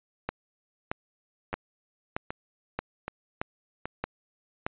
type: two click trains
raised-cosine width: 0.5 ms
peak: -14 / -18 dBFS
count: 8 / 4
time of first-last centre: 0.29-4.665 / 1.53-3.856 s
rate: 1.6 / 1.29 Hz
effects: resampled to 8000 Hz